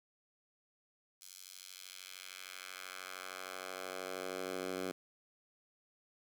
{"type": "tone with high-pass filter sweep", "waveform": "10% pulse", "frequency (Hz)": 93, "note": "F#2", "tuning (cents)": 9, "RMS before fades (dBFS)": -45, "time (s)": [1.21, 4.92], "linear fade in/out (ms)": 5, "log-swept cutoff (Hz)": [5900, 270], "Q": 0.95, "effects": []}